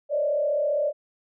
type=tone with frequency modulation; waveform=sine; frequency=587.3 Hz; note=D5; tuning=in tune; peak=-21 dBFS; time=0.09-0.93 s; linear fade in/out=50 ms; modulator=35.1 Hz; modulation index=0.93; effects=none